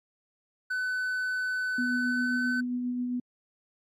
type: tone with pitch glide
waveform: triangle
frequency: 1506 to 1517.4 Hz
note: F#6 to F#6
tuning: +30 to +43 cents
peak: -26 dBFS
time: 0.7-2.61 s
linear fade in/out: 10 ms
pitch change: +13 cents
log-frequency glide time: 2.01-2.44 s
type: tone with tremolo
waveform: sine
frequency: 246.9 Hz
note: B3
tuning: in tune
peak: -27 dBFS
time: 1.78-3.2 s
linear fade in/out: 5 ms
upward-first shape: sine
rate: 7.5 Hz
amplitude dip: 25%
effects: AAC 48 kbps